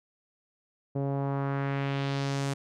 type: tone with low-pass filter sweep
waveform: sawtooth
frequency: 138.59 Hz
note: C#3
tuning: in tune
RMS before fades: -30 dBFS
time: 0.95-2.54 s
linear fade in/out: 10 ms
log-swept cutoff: 530 to 8800 Hz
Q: 1.5
effects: none